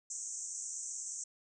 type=band-pass noise; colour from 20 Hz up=pink; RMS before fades=-42 dBFS; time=0.1-1.24 s; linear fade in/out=5 ms; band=6000 to 8200 Hz; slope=96 dB/octave; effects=none